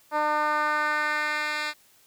10% pulse tone with band-pass filter sweep, 301.3 Hz, D4, 44 cents sharp, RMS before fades -26 dBFS, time 0.11-1.74 s, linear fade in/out 50 ms, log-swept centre 840 to 3000 Hz, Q 1.6, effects white hiss -59 dBFS RMS until 2.06 s

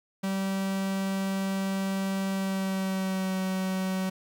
45% pulse tone with pitch glide, 193.4 to 188.44 Hz, G3 to F#3, -23 to +32 cents, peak -27 dBFS, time 0.23-4.1 s, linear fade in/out 10 ms, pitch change -45 cents, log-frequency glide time 2.29-3.39 s, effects 10-bit

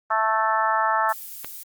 harmonic tone, 220 Hz, A3, in tune, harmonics 3 / 4 / 5 / 6 / 7 / 8, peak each -28 / -23 / -26 / -24 / -34 / -28 dBFS, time 0.1-1.13 s, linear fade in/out 10 ms
violet noise, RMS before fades -37 dBFS, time 1.09-1.63 s, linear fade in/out 0 ms
click, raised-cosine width 0.3 ms, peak -18 dBFS, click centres 1.446 s
effects Opus 32 kbps

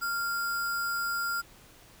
sine tone with sample-and-hold, 1390 Hz, F6, 9 cents flat, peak -28 dBFS, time 0.01-1.42 s, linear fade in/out 20 ms, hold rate 6300 Hz, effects pink hiss -55 dBFS RMS until 2 s

